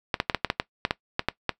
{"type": "clicks", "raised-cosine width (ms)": 0.3, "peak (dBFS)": -6, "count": 12, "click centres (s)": [0.142, 0.201, 0.298, 0.347, 0.447, 0.501, 0.599, 0.851, 0.909, 1.194, 1.286, 1.493], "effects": ["noise-tail reverb RT60 0.1 s tail -19 dB re dry"]}